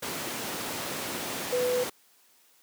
sine tone in noise, 497.1 Hz, B4, 11 cents sharp, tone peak -24 dBFS, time 1.52-1.84 s, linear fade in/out 10 ms, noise pink, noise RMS -33 dBFS, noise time 0.02-1.9 s, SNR +6 dB, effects white hiss -62 dBFS RMS until 2.62 s + high-pass 200 Hz 12 dB/octave

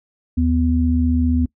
sine tone pair together, 77.78 / 248.4 Hz, D#2 / B3, 0 / +10 cents, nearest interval octave + minor sixth, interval 2010 cents, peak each -17 dBFS, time 0.37-1.46 s, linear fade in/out 10 ms, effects noise-tail reverb RT60 0.1 s tail -22 dB re dry

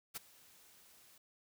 white noise with ADSR envelope, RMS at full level -41 dBFS, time 0.14-1.18 s, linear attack 26 ms, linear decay 16 ms, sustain -22 dB, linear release 3 ms, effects none

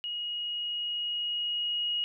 sine tone with level ramp, 2888 Hz, F#7, 43 cents flat, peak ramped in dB -32 to -27 dBFS, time 0.04-2.04 s, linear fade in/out 0 ms, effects none

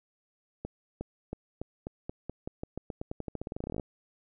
accelerating click train, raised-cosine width 2 ms, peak -22 dBFS, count 29, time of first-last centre 0.65-3.797 s, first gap 360 ms, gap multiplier 0.89, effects none

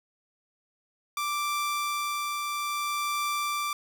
sawtooth tone with tremolo, 1174.7 Hz, D6, in tune, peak -23 dBFS, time 1.17-3.73 s, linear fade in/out 2 ms, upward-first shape triangle, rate 0.6 Hz, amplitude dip 30%, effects none

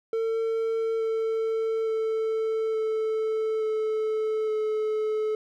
triangle tone with pitch steps, 450.5 / 446.6 / 442.8 / 438.9 / 435.2 / 431.4 Hz, A4 / A4 / A4 / A4 / A4 / A4, +41 / +26 / +11 / -4 / -19 / -34 cents, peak -22 dBFS, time 0.13-5.35 s, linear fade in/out 2 ms, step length 870 ms, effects none

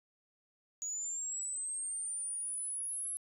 sine linear sweep, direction up, 6750 to 11000 Hz, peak -35 dBFS, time 0.82-3.17 s, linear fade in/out 0 ms, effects tanh soft clip ceiling -31 dBFS + 12-bit

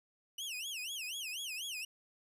sawtooth tone with vibrato, 2876 Hz, F#7, 50 cents flat, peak -36 dBFS, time 0.38-1.85 s, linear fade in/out 5 ms, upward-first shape sine, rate 4.1 Hz, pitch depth 270 cents each way, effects resampled to 32000 Hz

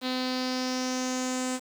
sawtooth tone with low-pass filter sweep, 255.3 Hz, C4, 42 cents flat, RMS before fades -30 dBFS, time 0.01-1.6 s, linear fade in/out 50 ms, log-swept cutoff 4000 to 8000 Hz, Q 4.8, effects 8-bit

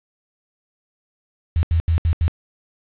sine tone bursts at uneven times, 82.41 Hz, E2, in tune, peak -14 dBFS, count 5, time 1.56-1.63 / 1.71-1.8 / 1.88-1.98 / 2.05-2.13 / 2.21-2.28 s, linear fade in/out 0 ms, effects resampled to 8000 Hz + 7-bit

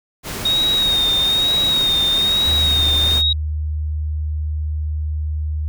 pink noise, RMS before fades -27 dBFS, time 0.23-3.23 s, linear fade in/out 50 ms
sine tone with vibrato, 3729 Hz, A#7, in tune, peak -14 dBFS, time 0.45-3.33 s, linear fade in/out 5 ms, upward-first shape sine, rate 1.1 Hz, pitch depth 44 cents each way
sine tone, 76.3 Hz, D#2, 33 cents flat, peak -19 dBFS, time 2.47-5.68 s, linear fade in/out 0 ms
effects none

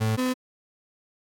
35% pulse tone pair in turn, 110 / 254.5 Hz, A2 / C4, 0 / -48 cents, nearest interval octave + minor third, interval 1452 cents, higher second, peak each -20 / -21 dBFS, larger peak first, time 0-0.17 / 0.17-0.34 s, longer neither, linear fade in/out 20 ms, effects AAC 64 kbps

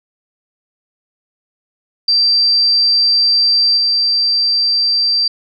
sine tone with level steps, 4695 Hz, D8, 1 cent flat, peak -9 / -11 dBFS, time 2.08-5.28 s, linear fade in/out 5 ms, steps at 3.77 s, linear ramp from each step 5 ms, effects none

